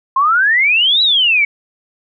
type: exponential two-way sweep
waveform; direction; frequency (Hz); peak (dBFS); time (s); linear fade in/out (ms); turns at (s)
sine; up then down; 1042 to 3973 to 2209; -9; 0.16-1.45; 5; 1.02
effects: none